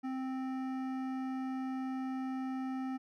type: tone with hard clipping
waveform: sine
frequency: 261.6 Hz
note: C4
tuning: in tune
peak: -37 dBFS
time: 0.03-2.98 s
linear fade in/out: 20 ms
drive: 13 dB
effects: none